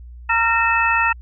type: tone cluster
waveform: sine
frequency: 923 / 1367 / 1837 / 2617 Hz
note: A#5 / F6 / A#6 / E7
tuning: -17 / -37 / -26 / -13 cents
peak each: -20 dBFS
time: 0.29-1.13 s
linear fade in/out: 10 ms
effects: added 60 Hz sine -35 dBFS peak until 1.21 s